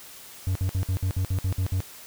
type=tone bursts; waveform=triangle; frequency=93.1 Hz; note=F#2; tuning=11 cents sharp; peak=-20 dBFS; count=10; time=0.47-1.804 s; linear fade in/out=0 ms; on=83 ms; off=56 ms; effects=white hiss -45 dBFS RMS until 2.06 s